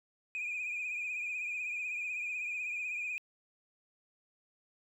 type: tone with vibrato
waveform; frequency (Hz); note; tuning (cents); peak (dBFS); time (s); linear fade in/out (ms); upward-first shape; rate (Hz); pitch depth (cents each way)
sine; 2456; D#7; -23; -33; 0.35-3.18; 0; triangle; 16; 69
effects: tanh soft clip ceiling -32 dBFS + 12-bit